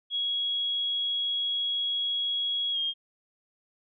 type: tone with pitch glide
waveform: sine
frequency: 3322 to 3231 Hz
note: G#7 to G#7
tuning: 0 to -48 cents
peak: -26 dBFS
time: 0.1-2.94 s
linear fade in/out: 50 ms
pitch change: -48 cents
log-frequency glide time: 2.72-2.78 s
effects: none